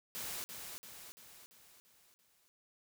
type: noise with echo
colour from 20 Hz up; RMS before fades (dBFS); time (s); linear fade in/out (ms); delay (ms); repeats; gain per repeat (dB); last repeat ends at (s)
white; -42; 0.15-0.44; 0; 340; 6; -5; 2.48
effects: none